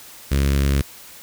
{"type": "tone with notch filter", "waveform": "sawtooth", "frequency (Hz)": 69.3, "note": "C#2", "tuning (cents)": 0, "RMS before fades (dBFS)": -18, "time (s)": [0.31, 0.82], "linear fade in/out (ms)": 10, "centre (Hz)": 810, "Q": 0.82, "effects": ["white hiss -42 dBFS RMS until 1.22 s"]}